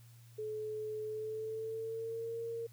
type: tone with pitch glide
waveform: sine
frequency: 430 to 460.9 Hz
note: A4 to A#4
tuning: -40 to -20 cents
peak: -37 dBFS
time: 0.38-2.67 s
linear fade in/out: 10 ms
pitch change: +120 cents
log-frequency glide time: 1.06-2.4 s
effects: added 117 Hz sine -55 dBFS peak until 2.72 s + white hiss -66 dBFS RMS until 2.72 s